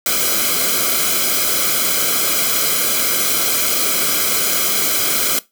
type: noise with comb filter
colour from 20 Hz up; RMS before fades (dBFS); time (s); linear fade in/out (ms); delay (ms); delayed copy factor
white; -17; 0.06-5.39; 2; 1.1; -1
effects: noise-tail reverb RT60 0.2 s tail -19 dB re dry